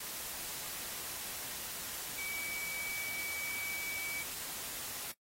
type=tone in noise; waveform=sine; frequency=2284 Hz; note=D7; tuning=49 cents flat; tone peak=-39 dBFS; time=2.18-4.23 s; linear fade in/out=5 ms; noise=white; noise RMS=-42 dBFS; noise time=0-5.12 s; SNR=0 dB; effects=noise-tail reverb RT60 0.1 s tail -19 dB re dry + AAC 48 kbps